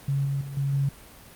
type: tone with level steps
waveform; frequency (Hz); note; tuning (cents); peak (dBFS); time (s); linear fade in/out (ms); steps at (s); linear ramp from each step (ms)
sine; 138.8; C#3; +3; -22 / -24 / -33 / -23 / -21; 0.08-0.89; 5; 0.25 / 0.41 / 0.57 / 0.73; 2
effects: pink hiss -48 dBFS RMS until 1.35 s + Opus 32 kbps